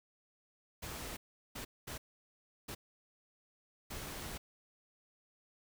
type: noise bursts at uneven times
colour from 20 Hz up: pink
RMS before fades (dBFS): -44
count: 5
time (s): 0.82-1.17 / 1.55-1.65 / 1.87-1.98 / 2.68-2.75 / 3.9-4.38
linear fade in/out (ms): 10
effects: none